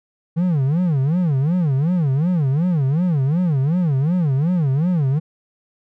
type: tone with vibrato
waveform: triangle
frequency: 155.5 Hz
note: D#3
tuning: 1 cent flat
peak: -13 dBFS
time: 0.36-5.2 s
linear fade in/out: 20 ms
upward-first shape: sine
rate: 2.7 Hz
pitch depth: 290 cents each way
effects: none